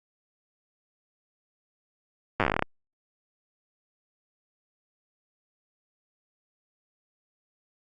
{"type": "slowing click train", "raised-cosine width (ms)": 0.5, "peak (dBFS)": -8, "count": 14, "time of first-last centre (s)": [2.4, 2.624], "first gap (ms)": 8, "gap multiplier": 1.12, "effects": ["Opus 48 kbps"]}